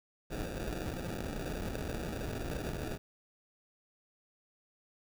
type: noise with sample-and-hold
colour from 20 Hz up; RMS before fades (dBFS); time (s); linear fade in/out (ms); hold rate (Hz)
pink; -38; 0.3-2.98; 20; 1050
effects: none